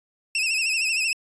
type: tone with vibrato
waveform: sawtooth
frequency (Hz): 2620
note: E7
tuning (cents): -11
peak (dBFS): -18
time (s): 0.35-1.13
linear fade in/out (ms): 2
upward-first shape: triangle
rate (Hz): 13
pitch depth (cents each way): 98
effects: resampled to 22050 Hz